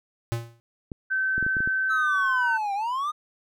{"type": "tone with exponential decay", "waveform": "square", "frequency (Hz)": 116.54, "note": "A#2", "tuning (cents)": 0, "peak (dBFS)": -22, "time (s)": [0.32, 0.6], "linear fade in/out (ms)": 0, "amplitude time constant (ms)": 60}
{"type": "clicks", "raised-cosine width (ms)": 3, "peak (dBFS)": -21, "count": 7, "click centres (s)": [0.918, 1.38, 1.427, 1.465, 1.568, 1.605, 1.675]}
{"type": "tone with pitch glide", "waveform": "sine", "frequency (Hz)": [1539, 1522.2], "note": ["G6", "F#6"], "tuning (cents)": [-32, 49], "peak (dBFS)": -22, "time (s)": [1.1, 2.58], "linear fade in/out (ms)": 20, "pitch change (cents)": -19, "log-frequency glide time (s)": [1.97, 2.1]}
{"type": "linear two-way sweep", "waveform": "triangle", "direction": "down then up", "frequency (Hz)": [1322, 779, 1243], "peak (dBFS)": -23, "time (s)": [1.89, 3.12], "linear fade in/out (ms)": 20, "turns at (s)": 2.74}
{"effects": []}